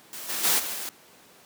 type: noise with level steps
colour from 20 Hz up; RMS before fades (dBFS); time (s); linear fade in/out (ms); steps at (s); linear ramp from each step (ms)
white; -38 / -30 / -22 / -32 / -34; 0.13-0.89; 0; 0.28 / 0.43 / 0.58 / 0.73; 20
effects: pink hiss -53 dBFS RMS until 1.45 s + high-pass 200 Hz 12 dB/octave